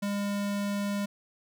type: tone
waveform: square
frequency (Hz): 202.4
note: G#3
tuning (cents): -44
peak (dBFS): -29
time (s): 0.02-1.06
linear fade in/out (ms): 10
effects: none